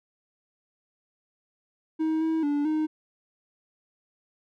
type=tone with pitch steps; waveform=triangle; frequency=316.7 / 321.2 / 289.8 / 310.2 Hz; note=D#4 / E4 / D4 / D#4; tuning=+31 / -45 / -23 / -5 cents; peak=-21 dBFS; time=1.99-2.87 s; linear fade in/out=20 ms; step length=220 ms; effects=none